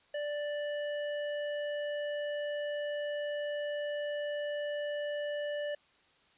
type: tone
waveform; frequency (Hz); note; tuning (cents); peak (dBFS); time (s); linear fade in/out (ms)
square; 587.3; D5; 0; -34; 0.14-5.75; 5
effects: white hiss -66 dBFS RMS until 6.37 s + resampled to 8000 Hz